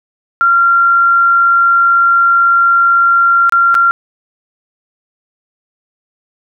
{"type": "tone with dropouts", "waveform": "sine", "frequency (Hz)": 1379, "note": "F6", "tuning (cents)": -22, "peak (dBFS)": -6, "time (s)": [0.41, 3.91], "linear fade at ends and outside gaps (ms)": 0, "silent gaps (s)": [[3.495, 3.523], [3.744, 3.751]], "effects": []}